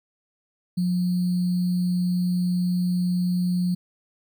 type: tone with sample-and-hold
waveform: sine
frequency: 179.1 Hz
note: F3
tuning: 44 cents sharp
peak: -20 dBFS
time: 0.77-3.75 s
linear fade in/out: 10 ms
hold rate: 4410 Hz
effects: none